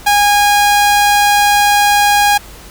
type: tone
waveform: sawtooth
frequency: 820 Hz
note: G#5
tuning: 22 cents flat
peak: -4 dBFS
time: 0.06-2.38 s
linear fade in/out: 10 ms
effects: added 50 Hz sine -35 dBFS peak until 2.7 s + pink hiss -36 dBFS RMS until 2.7 s